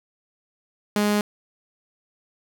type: tone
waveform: sawtooth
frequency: 207.7 Hz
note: G#3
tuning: in tune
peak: -15 dBFS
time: 0.96-1.21 s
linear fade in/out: 2 ms
effects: 7-bit